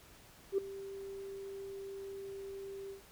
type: tone with ADSR envelope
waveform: sine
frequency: 392 Hz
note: G4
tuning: in tune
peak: -25 dBFS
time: 0.52-3.02 s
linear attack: 61 ms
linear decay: 4 ms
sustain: -17 dB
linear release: 120 ms
effects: tanh soft clip ceiling -23 dBFS + pink hiss -59 dBFS RMS until 3.11 s